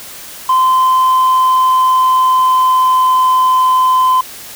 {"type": "tone with pitch glide", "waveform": "sine", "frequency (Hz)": [1033, 1025.3], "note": ["C6", "C6"], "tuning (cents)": [-22, -35], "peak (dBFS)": -5, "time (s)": [0.49, 4.21], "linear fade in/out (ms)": 5, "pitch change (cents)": -13, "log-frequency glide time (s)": [0.71, 3.27], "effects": ["tanh soft clip ceiling -6 dBFS", "white hiss -31 dBFS RMS until 4.55 s"]}